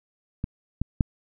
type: clicks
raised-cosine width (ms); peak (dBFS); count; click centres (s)
5; -15 / -12 / -7; 3; 0.441 / 0.816 / 1.008
effects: none